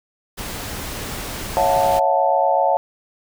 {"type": "noise", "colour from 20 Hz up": "pink", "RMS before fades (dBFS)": -29, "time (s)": [0.37, 2], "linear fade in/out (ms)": 20}
{"type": "chord", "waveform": "sine", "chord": "F# minor seventh", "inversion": "second", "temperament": "equal with one note detuned", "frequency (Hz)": [554.4, 659.3, 727.3, 880], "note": ["C#5", "E5", "F#5", "A5"], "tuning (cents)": [0, 0, -30, 0], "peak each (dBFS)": [-20, -21, -19, -19], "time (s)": [1.57, 2.77], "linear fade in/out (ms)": 0}
{"effects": []}